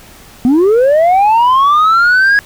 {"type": "linear sweep", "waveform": "sine", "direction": "up", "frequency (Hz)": [234.6, 1671], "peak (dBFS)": -3, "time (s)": [0.45, 2.39], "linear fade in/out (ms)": 0, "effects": ["tanh soft clip ceiling -5 dBFS", "pink hiss -38 dBFS RMS until 2.45 s"]}